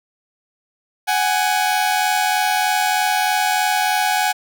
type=tone pair together; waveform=sawtooth; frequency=747.4 / 830.6 Hz; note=F#5 / G#5; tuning=+17 / 0 cents; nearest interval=major second; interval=183 cents; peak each=-15 dBFS; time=1.07-4.33 s; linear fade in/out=20 ms; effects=none